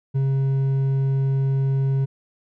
triangle tone with hard clipping, 135.4 Hz, C#3, 40 cents flat, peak -19 dBFS, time 0.14-2.06 s, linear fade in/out 20 ms, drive 7 dB, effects none

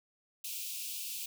white high-pass noise, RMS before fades -40 dBFS, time 0.44-1.26 s, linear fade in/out 5 ms, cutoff 2400 Hz, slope 96 dB/octave, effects none

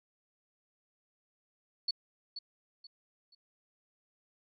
sine tone with echo, 4435 Hz, C#8, in tune, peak -28 dBFS, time 1.88-1.91 s, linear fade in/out 5 ms, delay 480 ms, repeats 3, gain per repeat -10 dB, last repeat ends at 3.35 s, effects MP3 48 kbps

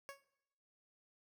15% pulse tone with exponential decay, 554.4 Hz, C#5, in tune, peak -37 dBFS, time 0.09-0.24 s, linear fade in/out 0 ms, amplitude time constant 31 ms, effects noise-tail reverb RT60 0.8 s tail -18 dB re dry

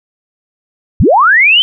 sine linear sweep, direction up, 44.17 to 3136 Hz, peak -4 dBFS, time 1-1.62 s, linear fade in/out 0 ms, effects none

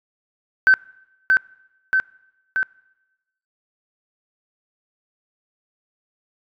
sine tone with echo, 1536 Hz, G6, 36 cents flat, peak -8 dBFS, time 0.67-0.74 s, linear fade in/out 0 ms, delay 630 ms, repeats 3, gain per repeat -3 dB, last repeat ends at 2.63 s, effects noise-tail reverb RT60 1.0 s tail -25 dB re dry + tanh soft clip ceiling -5 dBFS

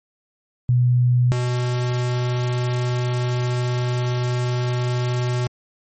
sine / square tone pair in turn, 123.47 / 123.47 Hz, B2 / B2, 0 / 0 cents, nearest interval unison, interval 0 cents, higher neither, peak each -13 / -20 dBFS, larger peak first, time 0.69-1.32 / 1.32-5.47 s, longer second, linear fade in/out 0 ms, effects MP3 32 kbps

